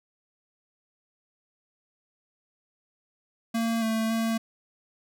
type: tone with pitch steps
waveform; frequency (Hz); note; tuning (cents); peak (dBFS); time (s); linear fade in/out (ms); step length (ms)
square; 228.4 / 222.7 / 226; A#3 / A3 / A3; -35 / +21 / +47; -25; 3.54-4.38; 10; 280
effects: none